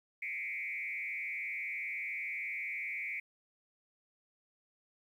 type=tone with frequency modulation; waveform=sine; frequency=2227 Hz; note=C#7; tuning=7 cents sharp; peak=-36 dBFS; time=0.22-3.2 s; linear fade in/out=5 ms; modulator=151 Hz; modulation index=1.2; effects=11-bit